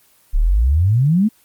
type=exponential sweep; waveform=sine; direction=up; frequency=32.57 to 228.5 Hz; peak=-11 dBFS; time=0.33-1.29 s; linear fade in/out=20 ms; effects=white hiss -54 dBFS RMS until 1.44 s + Opus 24 kbps